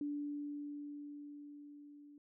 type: tone with level ramp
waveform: sine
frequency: 290.9 Hz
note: D4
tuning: 16 cents flat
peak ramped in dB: -36 to -55 dBFS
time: 0.01-2.18 s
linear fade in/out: 2 ms
effects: none